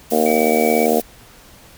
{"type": "noise", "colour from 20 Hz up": "blue", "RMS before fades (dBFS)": -28, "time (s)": [0.1, 1.02], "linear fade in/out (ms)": 10}
{"type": "harmonic tone", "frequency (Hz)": 77.78, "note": "D#2", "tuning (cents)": 0, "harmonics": [3, 4, 5, 6, 7, 8, 9, 10], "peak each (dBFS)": [-20, -24, -24, -18, -24, -23, -20, -30], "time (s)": [0.11, 1.01], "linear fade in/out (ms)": 20}
{"type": "tone", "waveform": "triangle", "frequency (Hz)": 2282, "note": "C#7", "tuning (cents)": 50, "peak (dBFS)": -24, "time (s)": [0.26, 0.86], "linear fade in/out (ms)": 2}
{"effects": ["pink hiss -45 dBFS RMS until 1.77 s"]}